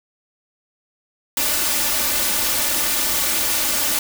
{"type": "noise with comb filter", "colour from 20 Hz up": "white", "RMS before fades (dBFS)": -20, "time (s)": [1.37, 3.99], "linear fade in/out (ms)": 2, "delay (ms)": 3.4, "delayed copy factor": 0.65, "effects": []}